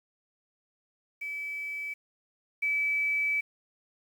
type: tone pair in turn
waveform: sine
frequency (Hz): 2300 / 2300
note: D7 / D7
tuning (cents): -37 / -37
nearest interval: unison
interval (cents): 0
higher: neither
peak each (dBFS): -33 / -25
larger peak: second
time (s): 1.21-1.94 / 2.62-3.41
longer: second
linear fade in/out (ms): 10
effects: 9-bit